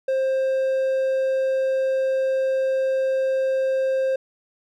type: tone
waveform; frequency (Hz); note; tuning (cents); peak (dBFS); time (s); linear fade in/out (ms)
triangle; 529; C5; +19; -17; 0.08-4.16; 5
effects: none